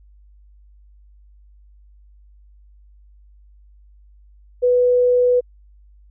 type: tone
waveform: sine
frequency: 493.9 Hz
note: B4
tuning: in tune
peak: -12 dBFS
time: 4.62-5.41 s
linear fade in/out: 20 ms
effects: added 50 Hz sine -46 dBFS peak until 6.1 s